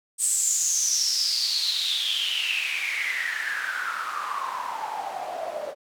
white noise with band-pass filter sweep, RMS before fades -27 dBFS, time 0.18-5.75 s, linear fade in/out 50 ms, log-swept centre 8400 to 570 Hz, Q 9.2, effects none

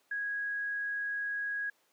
sine tone, 1654 Hz, G#6, 8 cents flat, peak -32 dBFS, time 0.11-1.7 s, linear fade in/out 5 ms, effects pink hiss -70 dBFS RMS until 1.92 s + high-pass 400 Hz 12 dB/octave

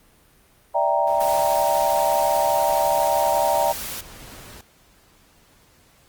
sine chord, E half-diminished seventh, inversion third, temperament equal, 587.3 / 659.3 / 784 / 932.3 Hz, D5 / E5 / G5 / Bb5, 0 / 0 / 0 / 0 cents, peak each -23 / -23 / -23 / -22 dBFS, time 0.74-3.73 s, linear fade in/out 20 ms
pink noise with tremolo, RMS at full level -41 dBFS, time 1.07-4.61 s, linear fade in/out 2 ms, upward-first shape triangle, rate 1.3 Hz, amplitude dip 25%
white noise, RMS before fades -32 dBFS, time 1.2-4.01 s, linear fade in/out 5 ms
effects pink hiss -56 dBFS RMS until 6.08 s + Opus 32 kbps

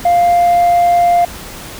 sine tone, 698.5 Hz, F5, in tune, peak -5 dBFS, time 0.05-1.25 s, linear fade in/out 5 ms, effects tanh soft clip ceiling -6 dBFS + pink hiss -30 dBFS RMS until 1.79 s

